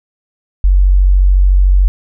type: tone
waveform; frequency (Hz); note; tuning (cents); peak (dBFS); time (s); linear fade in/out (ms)
sine; 46.86; F#1; +23; -5; 0.64-1.88; 0
effects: none